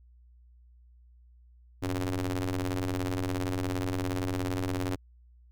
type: ring-modulated tone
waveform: sawtooth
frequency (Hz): 90.7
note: F#2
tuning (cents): -34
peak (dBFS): -22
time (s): 1.82-4.96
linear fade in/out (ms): 10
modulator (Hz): 190
effects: added 60 Hz sine -54 dBFS peak until 5.51 s